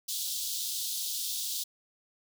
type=high-pass noise; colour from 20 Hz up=pink; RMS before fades=-34 dBFS; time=0.08-1.64 s; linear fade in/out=10 ms; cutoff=3400 Hz; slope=48 dB/octave; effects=none